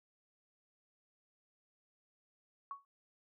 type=tone with exponential decay; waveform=sine; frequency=1115 Hz; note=C#6; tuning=10 cents sharp; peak=-37 dBFS; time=2.71-2.85 s; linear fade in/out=1 ms; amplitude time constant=30 ms; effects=none